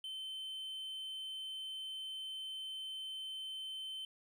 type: tone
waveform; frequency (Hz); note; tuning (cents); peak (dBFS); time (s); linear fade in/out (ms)
triangle; 3080; G7; -31; -40; 0.04-4.05; 2
effects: none